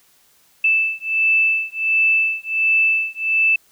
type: beating tone pair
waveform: sine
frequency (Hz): 2637 / 2638.4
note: E7 / E7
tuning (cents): 0 / +1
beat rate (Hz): 1.4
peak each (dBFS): -18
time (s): 0.64-3.56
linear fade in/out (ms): 5
effects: white hiss -56 dBFS RMS until 3.71 s